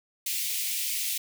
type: high-pass noise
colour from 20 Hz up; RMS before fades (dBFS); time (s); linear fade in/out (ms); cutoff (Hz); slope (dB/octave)
white; -30; 0.26-1.18; 5; 2100; 48
effects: none